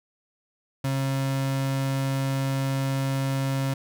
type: tone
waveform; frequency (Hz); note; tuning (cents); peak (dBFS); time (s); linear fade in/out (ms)
35% pulse; 135.3; C#3; -42; -22; 0.84-3.74; 5
effects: none